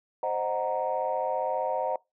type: chord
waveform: sine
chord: C half-diminished seventh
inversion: none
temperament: equal with one note detuned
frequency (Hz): 523.3 / 618.3 / 740 / 932.3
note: C5 / Eb5 / Gb5 / Bb5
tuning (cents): 0 / -11 / 0 / 0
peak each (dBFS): -31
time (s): 0.23-1.96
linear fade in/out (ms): 2
effects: noise-tail reverb RT60 0.2 s tail -23 dB re dry + tanh soft clip ceiling -17 dBFS